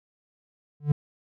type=tone with exponential growth; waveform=triangle; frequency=146.83 Hz; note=D3; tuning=in tune; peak=-12 dBFS; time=0.8-0.92 s; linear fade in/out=5 ms; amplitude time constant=26 ms; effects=none